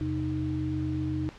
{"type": "tone cluster", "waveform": "sine", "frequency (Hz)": [83.3, 131, 309.2], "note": ["E2", "C3", "D#4"], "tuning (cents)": [19, 2, -11], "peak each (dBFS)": [-34, -32, -30], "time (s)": [0.01, 1.29], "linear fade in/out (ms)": 0, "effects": ["pink hiss -49 dBFS RMS until 1.38 s", "low-pass 4000 Hz 12 dB/octave"]}